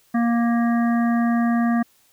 harmonic tone, 234.6 Hz, A#3, 11 cents sharp, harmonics 1 / 3 / 5 / 7 / 8, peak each -17 / -27 / -31 / -34 / -35 dBFS, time 0.14-1.83 s, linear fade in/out 10 ms, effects white hiss -59 dBFS RMS until 2.12 s

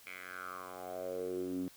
10% pulse tone with band-pass filter sweep, 91.6 Hz, F#2, 17 cents flat, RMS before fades -41 dBFS, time 0.07-1.68 s, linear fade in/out 0 ms, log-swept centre 2300 to 240 Hz, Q 5.3, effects white hiss -59 dBFS RMS until 1.76 s

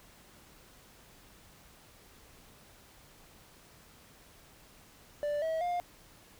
triangle tone with pitch steps, 587.3 / 644.2 / 706.5 Hz, D5 / E5 / F5, 0 / -40 / +20 cents, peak -28 dBFS, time 5.23-5.8 s, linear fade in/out 0 ms, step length 190 ms, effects pink hiss -58 dBFS RMS until 6.39 s

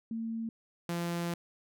sine / sawtooth tone pair in turn, 226.4 / 171.58 Hz, A3 / F3, +50 / -30 cents, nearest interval perfect fourth, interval 480 cents, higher first, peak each -33 / -28 dBFS, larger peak second, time 0.11-0.49 / 0.89-1.34 s, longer second, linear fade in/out 2 ms, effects none

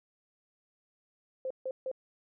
sine tone bursts, 522 Hz, C5, 4 cents flat, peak -32 dBFS, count 3, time 1.45-1.915 s, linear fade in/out 2 ms, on 55 ms, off 150 ms, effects none

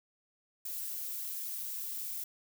violet noise, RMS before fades -39 dBFS, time 0.65-2.24 s, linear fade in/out 5 ms, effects none

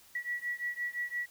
sine beating tone pair, 1936 / 1941.8 Hz, B6 / B6, -35 / -30 cents, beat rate 5.8 Hz, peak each -36 / -37 dBFS, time 0.15-1.26 s, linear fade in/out 5 ms, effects white hiss -59 dBFS RMS until 1.3 s

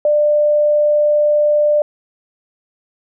sine tone, 595 Hz, D5, 22 cents sharp, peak -10 dBFS, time 0.05-1.82 s, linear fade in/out 2 ms, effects none

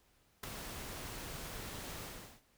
pink noise with ADSR envelope, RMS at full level -38 dBFS, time 0.43-2.42 s, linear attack 7 ms, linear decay 5 ms, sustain -7 dB, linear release 400 ms, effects pink hiss -71 dBFS RMS until 2.57 s

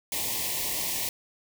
white band-stop noise, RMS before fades -30 dBFS, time 0.12-1.09 s, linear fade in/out 2 ms, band 1100 to 1800 Hz, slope 96 dB/octave, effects none

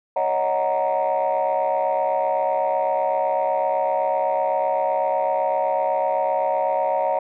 sine chord, D# minor seventh, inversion third, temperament equal, 554.4 / 622.3 / 740 / 932.3 Hz, C#5 / D#5 / F#5 / A#5, 0 / 0 / 0 / 0 cents, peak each -23 dBFS, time 0.16-7.19 s, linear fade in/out 5 ms, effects tanh soft clip ceiling -13 dBFS

